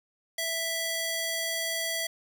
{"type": "tone with high-pass filter", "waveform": "square", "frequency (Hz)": 659.3, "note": "E5", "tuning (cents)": 0, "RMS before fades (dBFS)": -31, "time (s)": [0.38, 2.07], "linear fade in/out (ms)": 5, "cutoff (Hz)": 1600, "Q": 0.53, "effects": []}